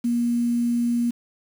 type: tone with quantisation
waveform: sine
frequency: 238 Hz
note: A#3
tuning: 36 cents sharp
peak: -19 dBFS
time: 0.04-1.11 s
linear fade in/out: 10 ms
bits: 7
effects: none